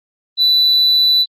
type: tone with amplitude modulation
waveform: sine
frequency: 3977 Hz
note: B7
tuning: 11 cents sharp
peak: -6 dBFS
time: 0.37-1.26 s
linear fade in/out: 50 ms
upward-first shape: sine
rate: 186 Hz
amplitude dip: 30%
effects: tanh soft clip ceiling -7 dBFS + Opus 32 kbps